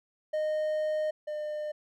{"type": "tone pair in turn", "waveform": "triangle", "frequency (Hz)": [616, 603.7], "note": ["D#5", "D5"], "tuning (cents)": [-17, 48], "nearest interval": "unison", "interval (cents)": 35, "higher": "first", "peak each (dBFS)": [-25, -30], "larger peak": "first", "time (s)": [[0.33, 1.11], [1.27, 1.72]], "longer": "first", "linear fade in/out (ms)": 10, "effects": []}